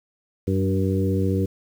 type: harmonic tone with a mistuned harmonic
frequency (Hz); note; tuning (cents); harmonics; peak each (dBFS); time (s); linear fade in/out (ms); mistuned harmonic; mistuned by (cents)
95.5; G2; -45; 1 / 2 / 3 / 4 / 5; -22 / -25 / -27 / -28 / -29; 0.47-1.46; 10; 3; +15
effects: 8-bit